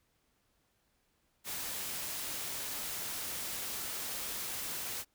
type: noise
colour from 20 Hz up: white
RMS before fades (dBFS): -39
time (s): 1.44-5.05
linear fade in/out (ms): 50
effects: pink hiss -75 dBFS RMS until 5.14 s